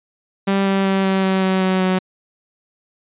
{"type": "tone with pitch steps", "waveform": "sawtooth", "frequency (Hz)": [196, 194.53, 193.08, 191.63, 190.2, 188.78, 187.37, 185.96], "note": ["G3", "G3", "G3", "G3", "F#3", "F#3", "F#3", "F#3"], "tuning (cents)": [0, -13, -26, -39, 48, 35, 22, 9], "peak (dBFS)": -11, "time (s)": [0.47, 1.99], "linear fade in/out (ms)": 10, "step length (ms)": 190, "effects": ["resampled to 8000 Hz"]}